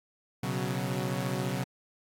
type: chord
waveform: sawtooth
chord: B suspended second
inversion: none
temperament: equal with one note detuned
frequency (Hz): 124.19 / 138.59 / 185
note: B2 / C#3 / F#3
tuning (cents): +10 / 0 / 0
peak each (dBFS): -30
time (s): 0.43-1.64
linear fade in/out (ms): 5
effects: AAC 64 kbps